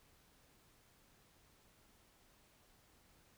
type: silence
effects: pink hiss -69 dBFS RMS until 3.37 s